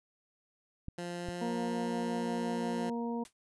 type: clicks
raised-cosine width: 5 ms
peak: -27 dBFS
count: 2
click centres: 0.884 / 1.287 s
type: tone with pitch glide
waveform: 15% pulse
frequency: 174.61 to 177.46 Hz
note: F3 to F3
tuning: 0 to +28 cents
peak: -31 dBFS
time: 0.98-2.9 s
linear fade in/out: 5 ms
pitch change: +28 cents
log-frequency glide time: 1.19-1.55 s
type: harmonic tone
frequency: 234.7 Hz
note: A#3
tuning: 12 cents sharp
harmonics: 1 / 2 / 3 / 4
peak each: -34 / -39 / -46 / -42 dBFS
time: 1.41-3.24 s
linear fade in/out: 10 ms
type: noise with exponential decay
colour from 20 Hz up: white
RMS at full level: -45 dBFS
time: 3.25-3.33 s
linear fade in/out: 2 ms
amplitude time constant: 17 ms
effects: resampled to 24000 Hz